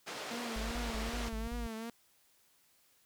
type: band-pass noise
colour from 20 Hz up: pink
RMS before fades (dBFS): -43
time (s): 0.06-1.3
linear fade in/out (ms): 20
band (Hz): 380 to 6100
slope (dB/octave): 12
type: tone with vibrato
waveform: sawtooth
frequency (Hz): 230.2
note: A#3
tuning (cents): -22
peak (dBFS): -36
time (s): 0.31-1.9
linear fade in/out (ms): 2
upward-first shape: triangle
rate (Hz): 2.6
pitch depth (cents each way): 87
type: tone bursts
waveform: triangle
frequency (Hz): 52.4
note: G#1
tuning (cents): +16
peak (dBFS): -35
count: 6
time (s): 0.56-1.665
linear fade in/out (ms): 0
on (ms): 150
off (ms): 41
effects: white hiss -69 dBFS RMS until 3.05 s